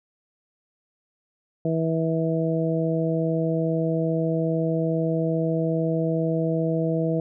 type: harmonic tone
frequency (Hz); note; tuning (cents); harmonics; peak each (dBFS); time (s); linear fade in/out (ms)
162.4; E3; -26; 1 / 2 / 3 / 4; -24 / -27 / -27 / -29; 1.65-7.2; 2
effects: none